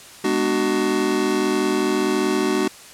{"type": "chord", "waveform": "square", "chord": "G# half-diminished seventh", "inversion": "none", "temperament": "just", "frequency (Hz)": [207.7, 249.2, 299, 373.8], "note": ["G#3", "B3", "D4", "F#4"], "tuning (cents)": [0, 16, 31, 18], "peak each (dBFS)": [-27, -27, -24, -22], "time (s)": [0.24, 2.68], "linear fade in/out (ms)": 5, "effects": ["white hiss -42 dBFS RMS until 2.93 s", "low-pass 10000 Hz 12 dB/octave"]}